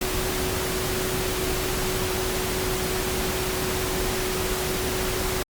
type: tone in noise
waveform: sine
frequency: 371.7 Hz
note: F#4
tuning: 8 cents sharp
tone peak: -29 dBFS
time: 0.01-5.43 s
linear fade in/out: 5 ms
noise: pink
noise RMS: -27 dBFS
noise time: 0.01-5.43 s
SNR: -5 dB
effects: Opus 48 kbps